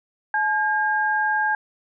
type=tone pair together; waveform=sine; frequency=855.5 / 1615 Hz; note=A5 / G#6; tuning=-49 / -49 cents; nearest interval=major seventh; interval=1100 cents; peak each=-22 / -21 dBFS; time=0.34-1.55 s; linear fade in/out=2 ms; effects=none